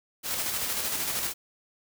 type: noise with tremolo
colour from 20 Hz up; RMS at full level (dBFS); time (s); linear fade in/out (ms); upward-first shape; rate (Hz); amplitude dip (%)
white; -29; 0.23-1.34; 50; square; 13; 30
effects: none